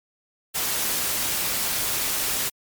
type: noise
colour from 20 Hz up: white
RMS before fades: -25 dBFS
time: 0.54-2.5 s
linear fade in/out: 20 ms
effects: MP3 96 kbps